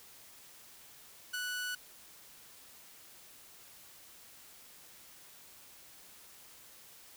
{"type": "tone with ADSR envelope", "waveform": "sawtooth", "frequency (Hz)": 1480, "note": "F#6", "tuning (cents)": 0, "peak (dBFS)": -30, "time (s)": [1.33, 1.75], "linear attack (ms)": 13, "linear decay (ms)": 16, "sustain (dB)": -2, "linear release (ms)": 4, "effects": ["white hiss -56 dBFS RMS until 7.16 s"]}